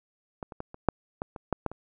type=clicks; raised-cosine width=1 ms; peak=-21 / -27 / -21 / -28 / -6 / -17 / -25 / -11 / -13 / -26 dBFS; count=10; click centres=0.428 / 0.522 / 0.604 / 0.744 / 0.887 / 1.219 / 1.362 / 1.527 / 1.663 / 1.716 s; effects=none